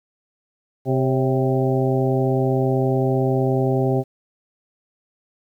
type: harmonic tone with a mistuned harmonic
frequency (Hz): 130.81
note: C3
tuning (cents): 0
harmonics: 1 / 2 / 3 / 4 / 5 / 6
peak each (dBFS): -20 / -24 / -22 / -27 / -28 / -29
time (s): 0.85-4.04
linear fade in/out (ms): 50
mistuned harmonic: 4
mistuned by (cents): +61
effects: 9-bit